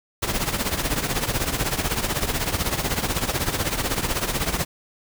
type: noise with tremolo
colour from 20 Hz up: pink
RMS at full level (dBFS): -21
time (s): 0.22-4.65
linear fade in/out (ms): 10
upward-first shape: triangle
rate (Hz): 16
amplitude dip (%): 80
effects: none